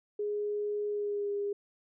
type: tone with pitch glide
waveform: sine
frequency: 415.3 to 406 Hz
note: G#4 to G#4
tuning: 0 to -39 cents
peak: -30 dBFS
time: 0.19-1.53 s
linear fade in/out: 5 ms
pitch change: -39 cents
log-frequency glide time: 0.89-1.31 s
effects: none